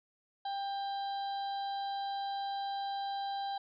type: harmonic tone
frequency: 793 Hz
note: G5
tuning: 20 cents sharp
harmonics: 1 / 2 / 4 / 5 / 6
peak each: -34 / -51 / -50 / -47 / -57 dBFS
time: 0.45-3.58 s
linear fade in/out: 5 ms
effects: MP3 96 kbps